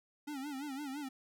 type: tone with vibrato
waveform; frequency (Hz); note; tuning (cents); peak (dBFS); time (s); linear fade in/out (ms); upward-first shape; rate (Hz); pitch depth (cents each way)
square; 280; C#4; +18; -40; 0.27-1.09; 10; sine; 5.9; 120
effects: none